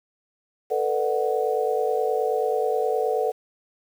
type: chord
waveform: sine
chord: B minor seventh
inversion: third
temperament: just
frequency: 444.5 / 493.9 / 592.7 / 740.8 Hz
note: A4 / B4 / D5 / F#5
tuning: +18 / 0 / +16 / +2 cents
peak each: -24 / -26 / -30 / -27 dBFS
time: 0.7-3.32 s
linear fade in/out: 20 ms
effects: 8-bit